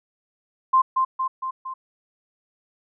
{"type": "tone with echo", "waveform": "sine", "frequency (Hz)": 1046.5, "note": "C6", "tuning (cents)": 0, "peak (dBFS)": -13, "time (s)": [0.73, 0.82], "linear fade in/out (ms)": 10, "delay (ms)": 230, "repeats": 4, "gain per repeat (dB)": -4, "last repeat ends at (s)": 1.74, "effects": []}